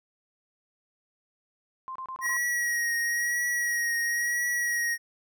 sine tone bursts, 1046.5 Hz, C6, in tune, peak -34 dBFS, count 5, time 1.88-2.367 s, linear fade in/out 0 ms, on 75 ms, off 28 ms
square tone with vibrato, 1900 Hz, A#6, 33 cents sharp, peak -26 dBFS, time 2.21-4.98 s, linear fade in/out 50 ms, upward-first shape triangle, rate 0.99 Hz, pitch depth 31 cents each way
effects none

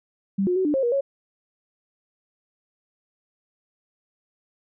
sine tone with pitch steps, 195.8 / 359.7 / 376.1 / 296.3 / 536 / 477.5 / 552 Hz, G3 / F#4 / F#4 / D4 / C5 / A#4 / C#5, -2 / -49 / +28 / +15 / +42 / +42 / -7 cents, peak -19 dBFS, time 0.38-1.01 s, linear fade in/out 10 ms, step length 90 ms, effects none

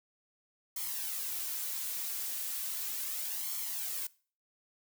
blue noise with flanger, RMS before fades -37 dBFS, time 0.76-4.07 s, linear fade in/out 5 ms, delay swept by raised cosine 0.92 to 4.32 ms, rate 0.36 Hz, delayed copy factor +0.6, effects noise-tail reverb RT60 0.4 s tail -21 dB re dry

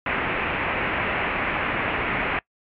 white low-pass noise, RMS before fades -25 dBFS, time 0.06-2.39 s, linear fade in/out 2 ms, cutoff 2600 Hz, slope 48 dB/octave, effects noise-tail reverb RT60 0.1 s tail -23 dB re dry + MP3 96 kbps

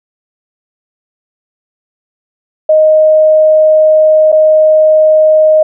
sine tone with dropouts, 622.3 Hz, D#5, in tune, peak -3 dBFS, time 2.69-5.63 s, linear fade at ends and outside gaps 5 ms, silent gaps 4.319-4.325 s, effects none

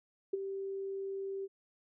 sine tone with ADSR envelope, 390 Hz, G4, 9 cents flat, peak -27 dBFS, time 0.33-1.48 s, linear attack 8 ms, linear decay 19 ms, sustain -9 dB, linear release 37 ms, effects none

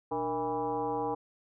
sine tone with frequency modulation, 640 Hz, D#5, 49 cents sharp, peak -29 dBFS, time 0.11-1.15 s, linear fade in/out 10 ms, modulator 172 Hz, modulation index 2.1, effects none

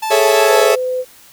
45% pulse tone with vibrato, 873 Hz, A5, 14 cents flat, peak -18 dBFS, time 0.02-0.64 s, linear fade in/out 10 ms, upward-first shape sine, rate 6.5 Hz, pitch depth 11 cents each way
40% pulse chord, A major seventh, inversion third, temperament equal, 415.3 / 440 / 554.4 / 659.3 Hz, G#4 / A4 / C#5 / E5, 0 / 0 / 0 / 0 cents, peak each -15 dBFS, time 0.1-0.76 s, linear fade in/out 20 ms
sine tone, 508 Hz, B4, 49 cents sharp, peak -16 dBFS, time 0.47-1.05 s, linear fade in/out 50 ms
effects white hiss -44 dBFS RMS until 1.32 s

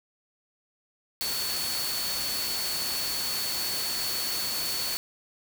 sine tone in noise, 4435 Hz, C#8, in tune, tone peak -31 dBFS, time 1.21-4.97 s, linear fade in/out 0 ms, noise white, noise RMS -32 dBFS, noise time 1.21-4.97 s, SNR -2 dB, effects none

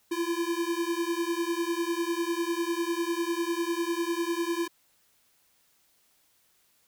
square beating tone pair, 335 / 345 Hz, E4 / F4, +28 / -21 cents, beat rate 10 Hz, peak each -31 dBFS, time 0.11-4.68 s, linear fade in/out 10 ms, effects white hiss -67 dBFS RMS until 6.87 s

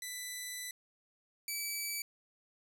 10% pulse tone pair in turn, 1991 / 2301 Hz, B6 / D7, +14 / -36 cents, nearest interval minor third, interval 250 cents, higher second, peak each -31 / -27 dBFS, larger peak second, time 0.02-0.71 / 1.48-2.02 s, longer first, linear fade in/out 2 ms, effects none

